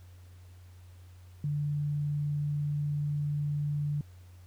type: tone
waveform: sine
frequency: 146.6 Hz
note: D3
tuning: 3 cents flat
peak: -28 dBFS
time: 1.44-4.01 s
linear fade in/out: 2 ms
effects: added 90 Hz sine -49 dBFS peak until 4.46 s + pink hiss -64 dBFS RMS until 4.46 s